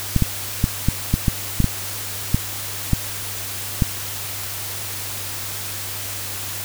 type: clicks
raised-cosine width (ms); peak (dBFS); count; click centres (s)
5; -3; 11; 0.163 / 0.223 / 0.641 / 0.886 / 1.14 / 1.282 / 1.603 / 1.643 / 2.345 / 2.933 / 3.822
effects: added 99 Hz sine -36 dBFS peak until 6.64 s + white hiss -29 dBFS RMS until 6.64 s